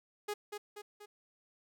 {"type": "tone with echo", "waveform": "sawtooth", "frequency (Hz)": 415.3, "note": "G#4", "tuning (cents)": 0, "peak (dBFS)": -31, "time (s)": [0.28, 0.34], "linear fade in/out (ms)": 10, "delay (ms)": 240, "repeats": 3, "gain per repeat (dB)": -5, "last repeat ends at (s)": 1.06, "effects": []}